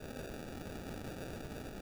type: noise with sample-and-hold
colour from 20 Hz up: white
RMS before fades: -45 dBFS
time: 0-1.81 s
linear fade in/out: 10 ms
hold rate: 1050 Hz
effects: none